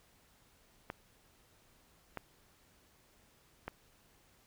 clicks, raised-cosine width 0.5 ms, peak -24 dBFS, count 3, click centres 0.901 / 2.173 / 3.68 s, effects pink hiss -67 dBFS RMS until 4.46 s

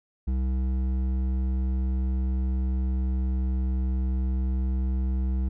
sine tone with hard clipping, 64.3 Hz, C2, 30 cents flat, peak -25 dBFS, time 0.27-5.49 s, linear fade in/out 10 ms, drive 9 dB, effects none

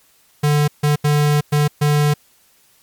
square tone bursts at uneven times, 147.7 Hz, D3, 10 cents sharp, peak -13 dBFS, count 5, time 0.43-0.68 / 0.83-0.96 / 1.04-1.41 / 1.52-1.68 / 1.81-2.14 s, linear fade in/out 10 ms, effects white hiss -55 dBFS RMS until 2.82 s + MP3 96 kbps

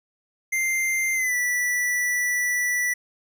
square tone with pitch glide, 2093 to 1964.2 Hz, C7 to B6, 0 to -10 cents, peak -22 dBFS, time 0.52-2.94 s, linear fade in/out 10 ms, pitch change -110 cents, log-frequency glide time 1.14-1.35 s, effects none

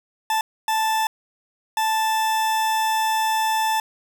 40% pulse tone bursts at uneven times, 880 Hz, A5, in tune, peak -18 dBFS, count 3, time 0.3-0.41 / 0.68-1.07 / 1.77-3.8 s, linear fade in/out 2 ms, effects none

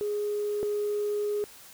sine tone pair in turn, 415.3 / 415.3 Hz, G#4 / G#4, 0 / 0 cents, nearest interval unison, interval 0 cents, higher neither, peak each -26 / -25 dBFS, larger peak second, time 0.01-0.63 / 0.63-1.44 s, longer second, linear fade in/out 0 ms, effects tanh soft clip ceiling -22 dBFS + white hiss -50 dBFS RMS until 1.73 s

